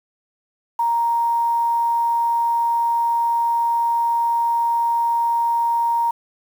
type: tone with quantisation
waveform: sine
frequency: 934 Hz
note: A#5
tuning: 3 cents sharp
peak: -16 dBFS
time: 0.79-6.11 s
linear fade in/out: 5 ms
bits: 7
effects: none